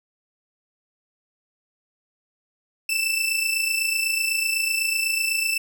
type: tone pair together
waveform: sawtooth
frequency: 2637 / 2665 Hz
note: E7 / E7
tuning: 0 / +18 cents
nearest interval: unison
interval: 18 cents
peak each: -21 dBFS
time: 2.89-5.58 s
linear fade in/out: 5 ms
effects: none